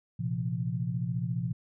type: chord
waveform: sine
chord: Bb suspended second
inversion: none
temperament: equal with one note detuned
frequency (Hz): 116.54 / 130.81 / 171.71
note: Bb2 / C3 / F3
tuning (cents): 0 / 0 / -29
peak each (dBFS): -33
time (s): 0.19-1.53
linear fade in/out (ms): 10
effects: none